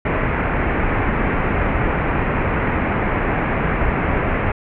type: low-pass noise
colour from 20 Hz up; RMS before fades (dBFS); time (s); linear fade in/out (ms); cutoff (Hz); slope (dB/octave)
pink; -19; 0.05-4.52; 5; 2400; 48
effects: none